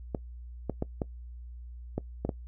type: clicks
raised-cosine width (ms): 2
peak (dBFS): -16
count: 7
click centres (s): 0.148 / 0.697 / 0.824 / 1.018 / 1.98 / 2.25 / 2.292
effects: noise-tail reverb RT60 0.1 s tail -21 dB re dry + added 60 Hz sine -41 dBFS peak until 2.47 s